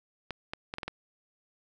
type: clicks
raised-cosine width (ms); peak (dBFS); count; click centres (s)
0.3; -19; 6; 0.307 / 0.535 / 0.739 / 0.784 / 0.832 / 0.88
effects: none